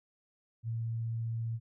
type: tone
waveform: sine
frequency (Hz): 114.4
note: A#2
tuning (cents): -32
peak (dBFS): -32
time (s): 0.63-1.6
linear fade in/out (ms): 50
effects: none